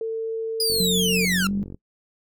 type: tone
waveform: sine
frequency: 448.6 Hz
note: A4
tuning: 34 cents sharp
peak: -24 dBFS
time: 0.01-1.25 s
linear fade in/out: 2 ms
type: linear sweep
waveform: sawtooth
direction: down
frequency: 4978 to 1318.5 Hz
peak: -18 dBFS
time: 0.6-1.47 s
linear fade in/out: 2 ms
type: click train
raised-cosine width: 3 ms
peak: -24 dBFS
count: 50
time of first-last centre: 0.7-1.745 s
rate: 46.9 Hz
type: tone with pitch glide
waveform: sine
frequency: 182.4 to 200.1 Hz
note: F#3 to G3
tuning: -24 to +36 cents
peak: -22 dBFS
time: 0.8-1.63 s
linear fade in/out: 0 ms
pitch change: +160 cents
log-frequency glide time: 1.4-1.51 s
effects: noise-tail reverb RT60 0.1 s tail -23 dB re dry